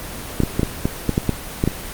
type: clicks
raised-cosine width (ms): 3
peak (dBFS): -3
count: 10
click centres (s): 0.403 / 0.435 / 0.595 / 0.632 / 0.855 / 1.093 / 1.179 / 1.293 / 1.639 / 1.676
effects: pink hiss -31 dBFS RMS until 1.93 s + Opus 24 kbps